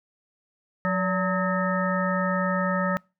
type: harmonic tone with a mistuned harmonic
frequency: 182.4 Hz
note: F#3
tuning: 24 cents flat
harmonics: 1 / 3 / 5 / 7 / 9 / 10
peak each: -25 / -28 / -34 / -28 / -39 / -31 dBFS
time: 0.85-2.97 s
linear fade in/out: 0 ms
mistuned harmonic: 3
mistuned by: +74 cents
effects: noise-tail reverb RT60 0.3 s tail -26 dB re dry